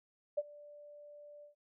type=tone with ADSR envelope; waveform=sine; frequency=587.3 Hz; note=D5; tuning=in tune; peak=-28 dBFS; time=0.37-1.55 s; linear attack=13 ms; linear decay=37 ms; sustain=-23 dB; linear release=120 ms; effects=none